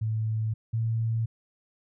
sine tone pair in turn, 110 / 113.29 Hz, A2 / A#2, 0 / -49 cents, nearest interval minor second, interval 51 cents, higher second, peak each -25 / -24 dBFS, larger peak second, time 0.01-0.54 / 0.73-1.26 s, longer neither, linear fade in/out 10 ms, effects none

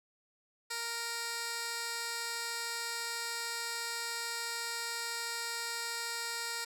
15% pulse tone with band-pass filter, 466.2 Hz, A#4, in tune, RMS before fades -38 dBFS, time 0.7-6.65 s, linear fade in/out 10 ms, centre 6200 Hz, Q 0.63, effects none

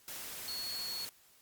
sine tone in noise, 4359 Hz, C#8, 30 cents flat, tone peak -38 dBFS, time 0.48-1.05 s, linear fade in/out 0 ms, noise white, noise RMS -44 dBFS, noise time 0.08-1.09 s, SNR +3 dB, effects white hiss -64 dBFS RMS until 1.41 s + Opus 48 kbps

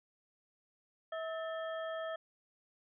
harmonic tone with a mistuned harmonic, 647 Hz, E5, 32 cents flat, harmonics 1 / 2 / 3 / 5, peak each -38 / -45 / -47 / -53 dBFS, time 1.12-2.16 s, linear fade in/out 5 ms, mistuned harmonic 3, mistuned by -150 cents, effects none

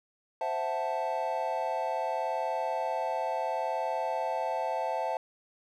triangle chord, F# half-diminished seventh, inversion second, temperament equal, 523.3 / 659.3 / 740 / 880 Hz, C5 / E5 / F#5 / A5, 0 / 0 / 0 / 0 cents, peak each -34 / -32 / -34 / -31 dBFS, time 0.41-5.17 s, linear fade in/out 2 ms, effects none

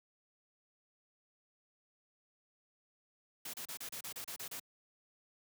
white noise bursts, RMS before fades -44 dBFS, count 10, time 3.45-4.598 s, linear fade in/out 5 ms, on 86 ms, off 32 ms, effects high-pass 100 Hz 12 dB/octave

